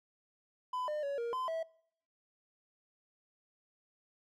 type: tone with pitch steps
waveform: triangle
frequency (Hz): 1005 / 603 / 562 / 469.8 / 1026 / 652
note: B5 / D5 / C#5 / A#4 / C6 / E5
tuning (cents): +30 / +46 / +24 / +13 / -34 / -19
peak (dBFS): -32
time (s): 0.73-1.63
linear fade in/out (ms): 5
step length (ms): 150
effects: noise-tail reverb RT60 0.7 s tail -24 dB re dry